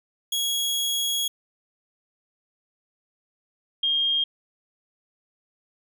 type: tone pair in turn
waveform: sawtooth / sine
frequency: 3322 / 3224 Hz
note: G#7 / G7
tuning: 0 / +48 cents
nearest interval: minor second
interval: 52 cents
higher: first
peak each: -20 dBFS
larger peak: neither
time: 0.32-1.28 / 3.83-4.24 s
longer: first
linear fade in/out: 5 ms
effects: none